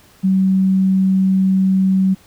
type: tone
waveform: sine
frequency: 190 Hz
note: F#3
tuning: 46 cents sharp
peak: -11 dBFS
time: 0.23-2.15 s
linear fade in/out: 20 ms
effects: pink hiss -49 dBFS RMS until 2.26 s

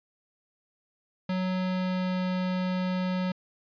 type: tone with pitch glide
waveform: square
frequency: 185 to 183.83 Hz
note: F#3 to F#3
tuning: 0 to -11 cents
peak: -27 dBFS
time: 1.29-3.32 s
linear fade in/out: 5 ms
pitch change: -11 cents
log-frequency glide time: 1.51-2.22 s
effects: resampled to 11025 Hz

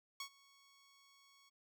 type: tone with ADSR envelope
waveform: 10% pulse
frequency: 1108.7 Hz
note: C#6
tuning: in tune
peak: -33 dBFS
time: 0.2-1.5 s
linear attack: 3 ms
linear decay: 84 ms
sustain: -24 dB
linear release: 18 ms
effects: none

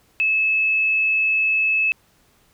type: tone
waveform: sine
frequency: 2600 Hz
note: E7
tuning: 24 cents flat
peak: -16 dBFS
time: 0.2-1.92 s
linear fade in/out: 0 ms
effects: pink hiss -59 dBFS RMS until 2.53 s

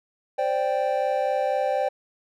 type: chord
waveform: triangle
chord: C suspended second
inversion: none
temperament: equal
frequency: 523.3 / 587.3 / 784 Hz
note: C5 / D5 / G5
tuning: 0 / 0 / 0 cents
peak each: -24 dBFS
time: 0.38-1.89 s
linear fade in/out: 10 ms
effects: none

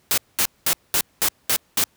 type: noise bursts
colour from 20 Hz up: white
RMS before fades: -19 dBFS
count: 7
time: 0.11-1.839 s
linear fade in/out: 0 ms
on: 67 ms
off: 210 ms
effects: pink hiss -61 dBFS RMS until 1.96 s + high-pass 60 Hz 12 dB/octave

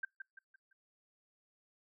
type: tone with echo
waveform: sine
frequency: 1570 Hz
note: G6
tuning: 2 cents sharp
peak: -34 dBFS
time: 0.03-0.05 s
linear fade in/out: 5 ms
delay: 170 ms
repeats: 4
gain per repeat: -8 dB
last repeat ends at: 0.73 s
effects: noise-tail reverb RT60 0.2 s tail -24 dB re dry

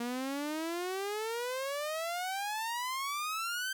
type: exponential sweep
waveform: sawtooth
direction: up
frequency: 234.7 to 1568 Hz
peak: -30 dBFS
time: 0-3.73 s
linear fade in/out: 5 ms
effects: none

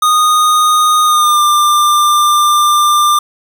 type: tone with pitch glide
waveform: square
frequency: 1236 to 1192.5 Hz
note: D#6 to D6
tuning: -12 to +26 cents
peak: -8 dBFS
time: 0.02-3.19 s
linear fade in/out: 5 ms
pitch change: -62 cents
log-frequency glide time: 1.04-1.41 s
effects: none

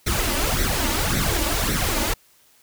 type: noise with flanger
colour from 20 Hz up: pink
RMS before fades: -22 dBFS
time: 0.06-2.14 s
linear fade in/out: 10 ms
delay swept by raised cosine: 0.5 to 3.5 ms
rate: 1.8 Hz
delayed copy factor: +0.75
effects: white hiss -57 dBFS RMS until 2.62 s

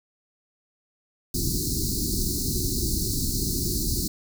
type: band-stop noise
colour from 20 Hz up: pink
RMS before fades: -26 dBFS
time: 1.34-4.08 s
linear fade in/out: 5 ms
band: 390 to 4100 Hz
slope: 96 dB/octave
effects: none

